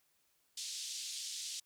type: band-pass noise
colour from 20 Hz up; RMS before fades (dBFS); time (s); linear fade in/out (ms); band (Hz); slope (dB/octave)
pink; -43; 0.57-1.6; 5; 3600 to 8300; 24
effects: white hiss -75 dBFS RMS until 1.65 s